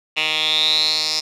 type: tone with band-pass filter sweep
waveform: 10% pulse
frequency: 155.56 Hz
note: D#3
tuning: in tune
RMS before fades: -19 dBFS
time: 0.16-1.21 s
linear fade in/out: 20 ms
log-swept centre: 2900 to 5000 Hz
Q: 9.4
effects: none